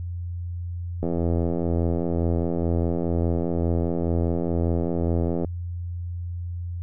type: click train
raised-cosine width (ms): 2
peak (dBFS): -12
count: 376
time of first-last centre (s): 1.03-5.447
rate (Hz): 84.9
effects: added 87 Hz sine -28 dBFS peak until 6.82 s